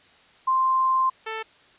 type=tone pair in turn; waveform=sine / 10% pulse; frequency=1046.5 / 442.5 Hz; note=C6 / A4; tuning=0 / +10 cents; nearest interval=octave + minor third; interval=1490 cents; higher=first; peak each=-18 / -21 dBFS; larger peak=first; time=0.47-1.1 / 1.26-1.43 s; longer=first; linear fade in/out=10 ms; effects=white hiss -55 dBFS RMS until 1.78 s + resampled to 8000 Hz